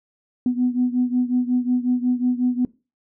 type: beating tone pair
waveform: sine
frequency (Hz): 246.9 / 252.4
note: B3 / B3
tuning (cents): 0 / +38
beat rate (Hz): 5.5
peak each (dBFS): -19 / -22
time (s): 0.46-2.65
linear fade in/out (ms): 2
effects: noise-tail reverb RT60 0.3 s tail -21 dB re dry + tanh soft clip ceiling -10 dBFS